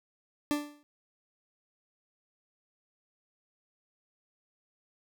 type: tone with exponential decay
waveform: 40% pulse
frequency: 293.7 Hz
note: D4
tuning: in tune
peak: -23 dBFS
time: 0.51-0.83 s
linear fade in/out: 0 ms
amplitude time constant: 68 ms
effects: none